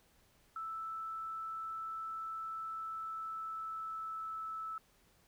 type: tone with pitch glide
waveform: sine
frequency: 1318.5 to 1310.1 Hz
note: E6 to E6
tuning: 0 to -11 cents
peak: -39 dBFS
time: 0.56-4.78 s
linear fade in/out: 2 ms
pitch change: -11 cents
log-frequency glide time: 2.46-4.52 s
effects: pink hiss -69 dBFS RMS until 5.27 s